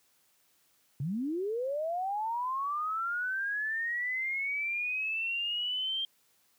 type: linear sweep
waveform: sine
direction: up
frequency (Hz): 125.6 to 3184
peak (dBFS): -30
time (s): 1-6.05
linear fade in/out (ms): 2
effects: white hiss -69 dBFS RMS until 6.58 s + high-pass 80 Hz 12 dB/octave